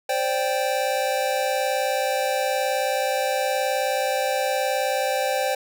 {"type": "chord", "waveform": "square", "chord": "C suspended second", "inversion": "none", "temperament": "equal with one note detuned", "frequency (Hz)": [523.3, 582.3, 784], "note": ["C5", "D5", "G5"], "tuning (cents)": [0, -15, 0], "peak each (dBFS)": [-26, -28, -26], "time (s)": [0.09, 5.55], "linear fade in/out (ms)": 5, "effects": []}